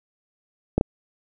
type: clicks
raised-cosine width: 2 ms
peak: -5 dBFS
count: 2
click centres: 0.78 / 0.811 s
effects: none